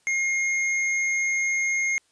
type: tone with hard clipping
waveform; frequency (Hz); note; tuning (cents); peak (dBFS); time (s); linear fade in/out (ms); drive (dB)
sine; 2138; C7; +37; -23; 0.07-1.98; 0; 17
effects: white hiss -65 dBFS RMS until 2.11 s + resampled to 22050 Hz